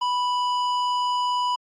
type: tone with hard clipping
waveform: sine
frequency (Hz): 987.8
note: B5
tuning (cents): 0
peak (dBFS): -23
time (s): 0.01-1.56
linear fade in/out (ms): 10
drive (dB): 13
effects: low-pass 6000 Hz 12 dB/octave + AAC 64 kbps